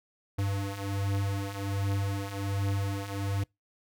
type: beating tone pair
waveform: square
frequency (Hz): 98.2 / 99.5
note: G2 / G2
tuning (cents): +4 / +26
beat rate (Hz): 1.3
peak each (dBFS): -35 / -31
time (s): 0.38-3.44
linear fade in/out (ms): 10
effects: noise-tail reverb RT60 0.2 s tail -26 dB re dry